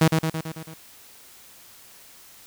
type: tone with echo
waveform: sawtooth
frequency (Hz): 160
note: D#3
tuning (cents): +49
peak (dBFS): -10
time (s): 0.01-0.08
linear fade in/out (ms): 5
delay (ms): 110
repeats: 6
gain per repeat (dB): -4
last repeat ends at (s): 0.74
effects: white hiss -49 dBFS RMS until 2.46 s